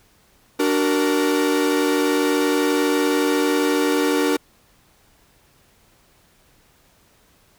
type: chord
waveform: 45% pulse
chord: D augmented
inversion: none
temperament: equal with one note detuned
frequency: 293.7 / 374.1 / 466.2 Hz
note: D4 / F#4 / A#4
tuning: 0 / +19 / 0 cents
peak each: -20 / -23 / -22 dBFS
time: 0.59-4.37 s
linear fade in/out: 10 ms
effects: pink hiss -57 dBFS RMS until 7.58 s